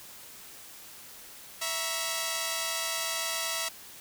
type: chord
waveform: 5% pulse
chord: A# diminished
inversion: second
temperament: equal with one note detuned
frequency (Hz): 659.3 / 948.6 / 1108.7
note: E5 / A#5 / C#6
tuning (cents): 0 / +30 / 0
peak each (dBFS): -21 / -23 / -26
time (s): 1.61-3.69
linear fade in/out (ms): 10
effects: white hiss -48 dBFS RMS until 4 s